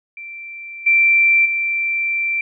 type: tone with level steps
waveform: sine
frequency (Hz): 2349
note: D7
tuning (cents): 0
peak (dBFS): -30 / -10 / -17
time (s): 0.17-2.41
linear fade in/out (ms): 2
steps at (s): 0.86 / 1.45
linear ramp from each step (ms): 10
effects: none